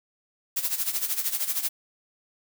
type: noise with tremolo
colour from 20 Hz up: blue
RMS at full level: -25 dBFS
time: 0.56-1.69 s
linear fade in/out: 10 ms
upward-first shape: sine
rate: 13 Hz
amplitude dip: 75%
effects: none